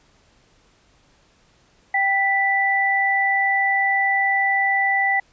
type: tone pair together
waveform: sine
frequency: 784 / 1975.6 Hz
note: G5 / B6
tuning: 0 / 0 cents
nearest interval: octave + major third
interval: 1600 cents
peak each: -21 / -18 dBFS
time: 1.94-5.2 s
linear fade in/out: 5 ms
effects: pink hiss -58 dBFS RMS until 5.32 s + resampled to 16000 Hz